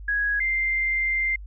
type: tone pair in turn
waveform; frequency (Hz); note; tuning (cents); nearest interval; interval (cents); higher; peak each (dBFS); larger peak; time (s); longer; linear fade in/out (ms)
sine; 1661.2 / 2093; G#6 / C7; 0 / 0; major third; 400; second; -21; neither; 0.08-0.4 / 0.4-1.36; second; 5
effects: added 50 Hz sine -36 dBFS peak until 1.46 s